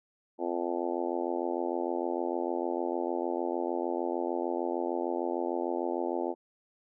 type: harmonic tone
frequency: 86.6 Hz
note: F2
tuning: 14 cents flat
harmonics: 3 / 4 / 5 / 6 / 7 / 8 / 9 / 10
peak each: -38 / -33 / -38 / -38 / -38 / -41 / -40 / -40 dBFS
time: 0.38-6.35 s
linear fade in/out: 50 ms
effects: none